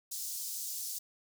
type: high-pass noise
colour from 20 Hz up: pink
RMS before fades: -39 dBFS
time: 0.11-0.99 s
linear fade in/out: 10 ms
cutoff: 5300 Hz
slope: 24 dB/octave
effects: none